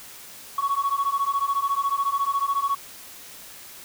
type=beating tone pair; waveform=sine; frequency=1108.7 / 1122.7 Hz; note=C#6 / C#6; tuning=0 / +22 cents; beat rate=14 Hz; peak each=-23 dBFS; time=0.58-2.75 s; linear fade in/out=5 ms; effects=tanh soft clip ceiling -17 dBFS + white hiss -43 dBFS RMS until 3.84 s